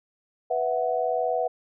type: chord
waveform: sine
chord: B suspended fourth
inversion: none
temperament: equal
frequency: 493.9 / 659.3 / 740 Hz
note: B4 / E5 / F#5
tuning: 0 / 0 / 0 cents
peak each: -27 dBFS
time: 0.5-1.48 s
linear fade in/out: 10 ms
effects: none